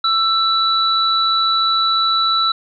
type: tone pair together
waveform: sine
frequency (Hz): 1330 / 3947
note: E6 / B7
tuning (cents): +15 / -2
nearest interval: octave + perfect fifth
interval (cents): 1883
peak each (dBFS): -16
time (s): 0.04-2.52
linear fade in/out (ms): 5
effects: none